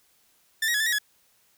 sawtooth tone with pitch steps, 1778 / 1892 / 1688 / 1766 / 1898 / 1691 Hz, A6 / A#6 / G#6 / A6 / A#6 / G#6, +18 / +25 / +28 / +6 / +31 / +31 cents, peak -19 dBFS, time 0.62-0.986 s, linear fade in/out 5 ms, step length 61 ms, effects white hiss -64 dBFS RMS until 1.57 s

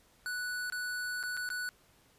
square tone with dropouts, 1480 Hz, F#6, in tune, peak -35 dBFS, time 0.26-1.69 s, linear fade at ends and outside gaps 0 ms, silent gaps 0.7-0.723 / 1.229-1.236 / 1.368-1.373 / 1.49-1.502 s, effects pink hiss -65 dBFS RMS until 2.18 s + resampled to 32000 Hz

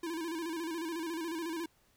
square tone with vibrato, 329.6 Hz, E4, in tune, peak -36 dBFS, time 0.03-1.66 s, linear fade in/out 5 ms, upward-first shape square, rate 14 Hz, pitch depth 68 cents each way, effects pink hiss -69 dBFS RMS until 1.96 s

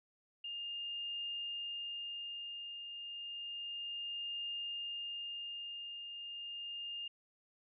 sine tone with tremolo, 2818 Hz, F7, 15 cents sharp, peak -38 dBFS, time 0.44-7.08 s, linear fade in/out 5 ms, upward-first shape triangle, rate 0.31 Hz, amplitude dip 50%, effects none

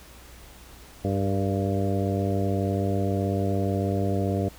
harmonic tone with a mistuned harmonic, 98.2 Hz, G2, 4 cents sharp, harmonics 1 / 2 / 3 / 4 / 5 / 6 / 7, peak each -26 / -29 / -31 / -32 / -33 / -34 / -34 dBFS, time 1.04-4.49 s, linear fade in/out 10 ms, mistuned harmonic 5, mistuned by -41 cents, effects added 60 Hz sine -49 dBFS peak until 4.58 s + pink hiss -49 dBFS RMS until 4.58 s

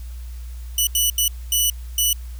10% pulse tone bursts at uneven times, 2960 Hz, F#7, in tune, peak -8 dBFS, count 5, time 0.78-0.87 / 0.95-1.1 / 1.18-1.28 / 1.52-1.7 / 1.98-2.13 s, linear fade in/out 2 ms, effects added 60 Hz sine -30 dBFS peak until 2.39 s + white hiss -50 dBFS RMS until 2.39 s

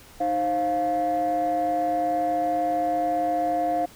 sine tone cluster, 309 / 529 / 702 Hz, D#4 / C5 / F5, -12 / +19 / +9 cents, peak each -28 / -29 / -21 dBFS, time 0.2-3.86 s, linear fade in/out 10 ms, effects tanh soft clip ceiling -17 dBFS + pink hiss -49 dBFS RMS until 3.95 s

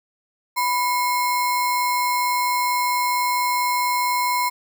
sine tone with sample-and-hold, 987.8 Hz, B5, in tune, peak -18 dBFS, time 0.56-4.5 s, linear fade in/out 20 ms, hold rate 3150 Hz, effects none

